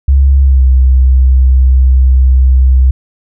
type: tone with pitch glide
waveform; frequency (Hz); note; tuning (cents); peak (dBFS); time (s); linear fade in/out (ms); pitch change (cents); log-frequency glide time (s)
sine; 68.1 to 64.61; C#2 to C2; -30 to -21; -3; 0.08-2.91; 5; -91; 0.42-0.64
effects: none